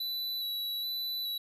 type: tone with vibrato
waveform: square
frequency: 3951 Hz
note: B7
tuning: in tune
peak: -33 dBFS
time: 0-1.38 s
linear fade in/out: 5 ms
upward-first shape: square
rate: 1.2 Hz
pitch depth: 13 cents each way
effects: none